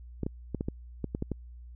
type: clicks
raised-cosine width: 3 ms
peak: -18 dBFS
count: 9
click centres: 0.233 / 0.265 / 0.547 / 0.609 / 0.685 / 1.043 / 1.149 / 1.224 / 1.317 s
effects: added 60 Hz sine -44 dBFS peak until 1.75 s